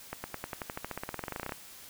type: accelerating click train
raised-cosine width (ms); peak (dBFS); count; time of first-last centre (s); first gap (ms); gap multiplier
0.5; -20; 24; 0.13-1.522; 110; 0.94
effects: white hiss -50 dBFS RMS until 1.89 s